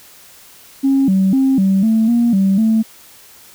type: tone with pitch steps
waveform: sine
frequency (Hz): 271.5 / 191.1 / 267 / 192.7 / 222.2 / 236.4 / 193.6 / 221.7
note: C#4 / G3 / C4 / G3 / A3 / A#3 / G3 / A3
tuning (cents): -36 / -44 / +35 / -29 / +17 / +24 / -21 / +13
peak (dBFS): -9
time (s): 0.83-2.83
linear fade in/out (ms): 20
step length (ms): 250
effects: tanh soft clip ceiling -6 dBFS + white hiss -43 dBFS RMS until 3.54 s